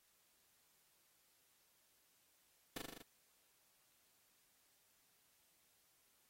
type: noise with echo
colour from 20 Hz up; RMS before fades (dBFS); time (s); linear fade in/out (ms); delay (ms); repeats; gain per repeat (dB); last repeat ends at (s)
pink; -44; 2.76-2.78; 5; 40; 6; -2; 3.02
effects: white hiss -75 dBFS RMS until 6.29 s + AAC 48 kbps